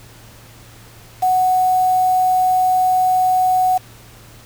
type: tone with quantisation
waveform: sine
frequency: 740 Hz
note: F#5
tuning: in tune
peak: -12 dBFS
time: 1.22-3.78 s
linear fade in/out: 10 ms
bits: 5
effects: added 114 Hz sine -44 dBFS peak until 4.45 s + pink hiss -44 dBFS RMS until 4.45 s